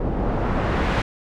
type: noise with low-pass filter sweep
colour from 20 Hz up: pink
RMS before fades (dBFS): -22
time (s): 0-1.02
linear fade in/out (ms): 5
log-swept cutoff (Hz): 530 to 2600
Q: 0.76
effects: none